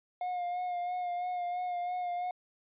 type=tone with vibrato; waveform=triangle; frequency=715 Hz; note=F5; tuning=41 cents sharp; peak=-30 dBFS; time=0.21-2.31 s; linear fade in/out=2 ms; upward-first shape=sine; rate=3 Hz; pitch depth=28 cents each way; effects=resampled to 8000 Hz